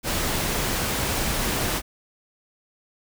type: noise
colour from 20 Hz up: pink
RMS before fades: -25 dBFS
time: 0.03-1.82 s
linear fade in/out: 50 ms
effects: none